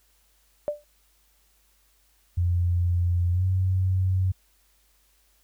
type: tone with exponential decay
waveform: sine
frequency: 591 Hz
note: D5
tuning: 11 cents sharp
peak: -20 dBFS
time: 0.68-0.84 s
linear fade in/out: 0 ms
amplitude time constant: 33 ms
type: tone with pitch glide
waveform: sine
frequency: 87.7 to 93.45 Hz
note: F2 to F#2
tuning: +8 to +18 cents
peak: -20 dBFS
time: 2.37-4.32 s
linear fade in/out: 10 ms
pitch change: +110 cents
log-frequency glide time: 3.32-3.44 s
effects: added 50 Hz sine -65 dBFS peak until 5.43 s + white hiss -65 dBFS RMS until 5.43 s